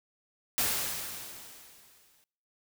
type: noise with exponential decay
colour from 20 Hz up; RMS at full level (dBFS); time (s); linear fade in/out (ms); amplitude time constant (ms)
white; -27; 0.58-2.24; 0; 360
effects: noise-tail reverb RT60 0.8 s tail -26 dB re dry